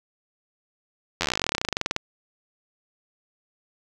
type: slowing click train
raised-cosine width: 0.2 ms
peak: -6 dBFS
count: 29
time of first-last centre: 1.21-1.964 s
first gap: 11 ms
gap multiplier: 1.06
effects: none